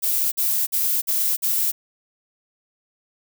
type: noise bursts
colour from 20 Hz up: violet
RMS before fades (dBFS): -21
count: 5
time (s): 0.02-1.72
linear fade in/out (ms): 20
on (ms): 300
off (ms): 50
effects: none